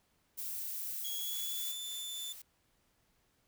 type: noise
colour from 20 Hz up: violet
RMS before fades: -40 dBFS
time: 0.37-1.73 s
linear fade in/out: 20 ms
type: tone with pitch glide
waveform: sawtooth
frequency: 3322 to 3520 Hz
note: G#7 to A7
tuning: 0 to 0 cents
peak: -37 dBFS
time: 1.04-2.33 s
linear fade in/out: 10 ms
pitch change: +100 cents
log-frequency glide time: 1.14-1.79 s
type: noise with tremolo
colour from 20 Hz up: blue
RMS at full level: -47 dBFS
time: 1.32-2.42 s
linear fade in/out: 5 ms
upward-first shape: sine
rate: 3.6 Hz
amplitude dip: 35%
effects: pink hiss -74 dBFS RMS until 3.47 s